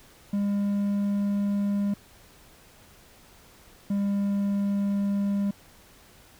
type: tone pair in turn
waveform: triangle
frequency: 202 / 200.5 Hz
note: G#3 / G3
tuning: -48 / +39 cents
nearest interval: unison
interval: 13 cents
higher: first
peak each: -21 dBFS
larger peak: neither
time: 0.33-1.94 / 3.9-5.51 s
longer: neither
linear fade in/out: 5 ms
effects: pink hiss -54 dBFS RMS until 6.39 s